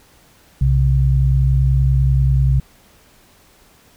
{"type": "tone pair together", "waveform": "sine", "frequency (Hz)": [62.9, 133.28], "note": ["B1", "C3"], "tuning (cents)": [32, 32], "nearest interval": "octave + minor second", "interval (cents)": 1300, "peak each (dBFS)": -14, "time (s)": [0.61, 2.6], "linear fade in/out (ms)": 5, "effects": ["pink hiss -51 dBFS RMS until 3.96 s"]}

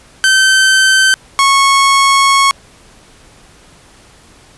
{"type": "tone pair in turn", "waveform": "sawtooth", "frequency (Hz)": [1544, 1099.4], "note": ["G6", "C#6"], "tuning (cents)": [-27, -15], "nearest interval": "tritone", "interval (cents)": 588, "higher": "first", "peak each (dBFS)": -3, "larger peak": "neither", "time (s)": [[0.24, 1.14], [1.39, 2.51]], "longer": "second", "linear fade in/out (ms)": 0, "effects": ["pink hiss -43 dBFS RMS until 4.57 s", "resampled to 24000 Hz"]}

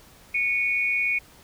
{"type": "tone pair together", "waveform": "sine", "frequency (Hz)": [2217, 2454], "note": ["C#7", "D#7"], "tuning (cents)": [0, -25], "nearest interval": "major second", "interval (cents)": 175, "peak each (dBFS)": -24, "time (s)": [0.34, 1.19], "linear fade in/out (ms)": 10, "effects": ["pink hiss -52 dBFS RMS until 1.43 s"]}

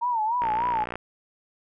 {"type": "tone with vibrato", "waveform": "sine", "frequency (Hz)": 919, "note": "A#5", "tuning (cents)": -25, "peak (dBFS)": -22, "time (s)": [0.01, 0.85], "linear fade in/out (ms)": 20, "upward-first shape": "sine", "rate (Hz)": 3.4, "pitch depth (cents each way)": 130}
{"type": "click train", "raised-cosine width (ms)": 0.5, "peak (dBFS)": -17, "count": 33, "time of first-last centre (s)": [0.42, 0.956], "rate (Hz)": 59.7}
{"effects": []}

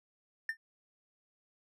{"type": "tone with exponential decay", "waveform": "triangle", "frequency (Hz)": 1800, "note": "A6", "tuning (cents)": 39, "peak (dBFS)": -26, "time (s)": [0.49, 0.57], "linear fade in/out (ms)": 2, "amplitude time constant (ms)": 17, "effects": []}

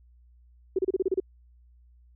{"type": "tone bursts", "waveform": "sine", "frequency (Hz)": 377.6, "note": "F#4", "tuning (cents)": 35, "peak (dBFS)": -21, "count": 8, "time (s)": [0.76, 1.201], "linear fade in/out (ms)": 5, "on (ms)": 28, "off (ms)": 31, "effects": ["added 60 Hz sine -54 dBFS peak until 2.15 s"]}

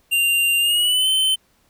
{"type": "tone with pitch glide", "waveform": "square", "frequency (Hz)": [2784, 3071], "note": ["F7", "G7"], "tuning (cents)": [-6, -36], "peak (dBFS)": -16, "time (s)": [0.11, 1.36], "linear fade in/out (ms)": 20, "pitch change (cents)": 170, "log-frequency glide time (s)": [0.59, 1.08], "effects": ["pink hiss -61 dBFS RMS until 1.69 s"]}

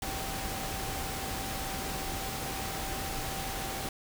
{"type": "tone in noise", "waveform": "sine", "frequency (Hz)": 776, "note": "G5", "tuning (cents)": -18, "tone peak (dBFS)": -41, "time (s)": [0.02, 3.89], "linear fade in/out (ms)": 2, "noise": "pink", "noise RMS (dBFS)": -36, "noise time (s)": [0.02, 3.89], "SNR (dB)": -8, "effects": []}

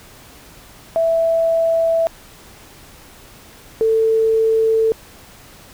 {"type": "tone pair in turn", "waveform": "sine", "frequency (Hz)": [659.3, 445.5], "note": ["E5", "A4"], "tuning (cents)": [0, 22], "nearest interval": "perfect fifth", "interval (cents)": 678, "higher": "first", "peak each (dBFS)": [-13, -12], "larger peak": "second", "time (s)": [[0.96, 2.07], [3.81, 4.92]], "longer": "neither", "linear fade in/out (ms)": 0, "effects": ["pink hiss -43 dBFS RMS until 5.73 s"]}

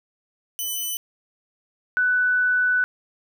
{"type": "tone pair in turn", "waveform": ["5% pulse", "sine"], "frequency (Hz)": [3001, 1491.9], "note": ["F#7", "F#6"], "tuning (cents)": [24, 14], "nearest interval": "octave", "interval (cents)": 1210, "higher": "first", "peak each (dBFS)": -17, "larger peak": "neither", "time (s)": [[0.59, 0.97], [1.97, 2.84]], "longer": "second", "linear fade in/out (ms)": 0, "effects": []}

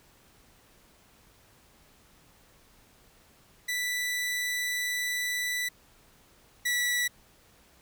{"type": "tone pair in turn", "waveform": "sawtooth", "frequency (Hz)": [1975.5, 1952.8], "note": ["B6", "B6"], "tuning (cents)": [0, -20], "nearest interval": "unison", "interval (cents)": 20, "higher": "first", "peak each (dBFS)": [-25, -22], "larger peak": "second", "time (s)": [[3.68, 5.69], [6.65, 7.08]], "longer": "first", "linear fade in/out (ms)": 10, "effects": ["pink hiss -60 dBFS RMS until 7.81 s"]}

